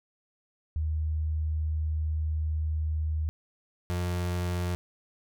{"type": "tone pair in turn", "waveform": ["sine", "35% pulse"], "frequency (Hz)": [77.78, 88.62], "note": ["D#2", "F2"], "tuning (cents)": [0, 26], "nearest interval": "major second", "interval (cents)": 226, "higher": "second", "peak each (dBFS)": [-26, -26], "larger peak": "neither", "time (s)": [[0.76, 3.29], [3.9, 4.75]], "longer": "first", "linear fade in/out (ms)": 0, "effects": []}